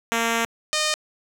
5% pulse tone pair in turn, 230 / 612.7 Hz, A#3 / D#5, -23 / -27 cents, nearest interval octave + perfect fourth, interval 1696 cents, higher second, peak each -9 dBFS, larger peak neither, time 0.12-0.45 / 0.73-0.94 s, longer first, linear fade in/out 0 ms, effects low-pass 12000 Hz 12 dB/octave + 7-bit

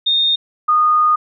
sine tone pair in turn, 3671 / 1230 Hz, A#7 / D#6, -27 / -20 cents, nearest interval octave + perfect fifth, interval 1893 cents, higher first, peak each -12 / -10 dBFS, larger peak second, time 0.06-0.36 / 0.68-1.16 s, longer second, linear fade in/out 10 ms, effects none

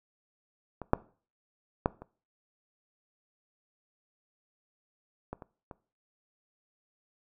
clicks, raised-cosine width 1 ms, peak -24 / -7 / -10 / -29 / -23 / -30 / -29 dBFS, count 7, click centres 0.817 / 0.934 / 1.859 / 2.02 / 5.33 / 5.422 / 5.712 s, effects noise-tail reverb RT60 0.4 s tail -20 dB re dry

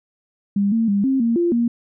sine tone with pitch steps, 200.7 / 226.9 / 200.8 / 266.9 / 231.6 / 345.2 / 235.6 Hz, G3 / A#3 / G3 / C4 / A#3 / F4 / A#3, +41 / -47 / +42 / +35 / -11 / -20 / +19 cents, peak -15 dBFS, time 0.56-1.68 s, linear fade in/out 5 ms, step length 160 ms, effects none

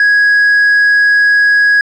sine tone, 1661.2 Hz, G#6, in tune, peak -3 dBFS, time 0-1.81 s, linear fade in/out 2 ms, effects tanh soft clip ceiling -5 dBFS

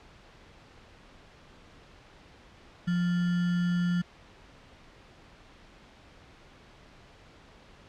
sine tone with sample-and-hold, 175.7 Hz, F3, 11 cents sharp, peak -24 dBFS, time 2.87-4.02 s, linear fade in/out 10 ms, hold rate 1575 Hz, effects pink hiss -54 dBFS RMS until 7.88 s + low-pass 4000 Hz 12 dB/octave

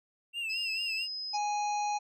triangle tone with vibrato, 2711 Hz, E7, 48 cents sharp, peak -31 dBFS, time 0.33-1.08 s, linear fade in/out 50 ms, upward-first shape sine, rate 4.5 Hz, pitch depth 70 cents each way
sine tone, 5060 Hz, D#8, 28 cents sharp, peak -35 dBFS, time 0.49-1.38 s, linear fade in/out 20 ms
harmonic tone, 830.6 Hz, G#5, in tune, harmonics 1 / 3 / 5 / 7 / 8, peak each -29 / -42 / -46 / -46 / -48 dBFS, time 1.33-1.99 s, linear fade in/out 20 ms
effects none

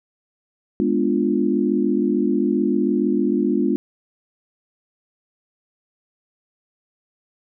sine chord, G# diminished seventh, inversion none, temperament equal, 207.7 / 246.9 / 293.7 / 349.2 Hz, G#3 / B3 / D4 / F4, 0 / 0 / 0 / 0 cents, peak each -22 dBFS, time 0.8-3.76 s, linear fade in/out 0 ms, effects none

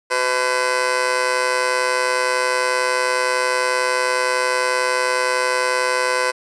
15% pulse tone with amplitude modulation, 506 Hz, B4, 42 cents sharp, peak -7 dBFS, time 0.1-6.32 s, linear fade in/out 20 ms, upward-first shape sine, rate 131 Hz, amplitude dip 80%, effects resampled to 24000 Hz

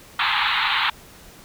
pink band-pass noise, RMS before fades -21 dBFS, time 0.19-0.9 s, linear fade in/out 5 ms, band 830 to 4100 Hz, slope 96 dB/octave, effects pink hiss -46 dBFS RMS until 1.44 s

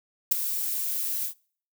violet noise with ADSR envelope, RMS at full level -17 dBFS, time 0.31-1.34 s, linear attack 11 ms, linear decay 8 ms, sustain -12 dB, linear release 97 ms, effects noise-tail reverb RT60 0.5 s tail -25 dB re dry

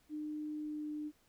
sine tone with pitch glide, 302.9 to 300.8 Hz, D#4 to D4, -46 to +42 cents, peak -38 dBFS, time 0.09-1.12 s, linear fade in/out 50 ms, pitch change -12 cents, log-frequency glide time 0.59-0.91 s, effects pink hiss -71 dBFS RMS until 1.28 s

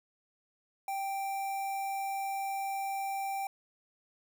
square tone with notch filter, 784 Hz, G5, in tune, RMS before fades -35 dBFS, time 0.88-3.47 s, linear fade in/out 2 ms, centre 4300 Hz, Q 0.9, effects none

